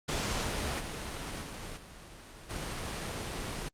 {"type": "noise with level steps", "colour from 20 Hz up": "pink", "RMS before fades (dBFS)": [-33, -38, -41, -49, -37], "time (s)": [0.08, 3.69], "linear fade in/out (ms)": 10, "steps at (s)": [0.79, 1.41, 1.76, 2.49], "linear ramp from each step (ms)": 20, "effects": ["low-pass 9000 Hz 12 dB/octave", "Opus 48 kbps"]}